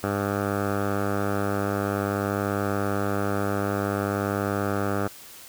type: tone with low-pass filter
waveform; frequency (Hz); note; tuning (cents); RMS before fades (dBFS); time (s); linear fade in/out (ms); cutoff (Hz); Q
10% pulse; 100.5; G2; +44; -26; 0.03-5.08; 10; 1200; 2.9
effects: white hiss -45 dBFS RMS until 5.48 s